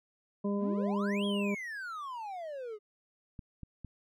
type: harmonic tone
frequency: 202 Hz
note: G#3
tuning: 48 cents flat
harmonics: 1 / 2 / 3 / 5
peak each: -30 / -36 / -40 / -44 dBFS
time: 0.44-1.55 s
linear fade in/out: 10 ms
type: exponential two-way sweep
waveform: triangle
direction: up then down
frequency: 179 to 3351 to 405.8 Hz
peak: -36 dBFS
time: 0.57-2.79 s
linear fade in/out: 50 ms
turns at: 1.25 s
type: clicks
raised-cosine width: 5 ms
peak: -31 dBFS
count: 3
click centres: 3.392 / 3.633 / 3.847 s
effects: none